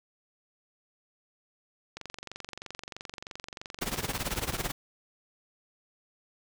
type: click train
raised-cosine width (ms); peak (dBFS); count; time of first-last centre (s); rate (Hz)
0.2; -22; 63; 1.97-4.654; 23.1
type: noise with tremolo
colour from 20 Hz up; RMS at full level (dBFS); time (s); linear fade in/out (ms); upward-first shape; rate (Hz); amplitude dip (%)
pink; -30; 3.81-4.72; 10; sine; 18; 85
effects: none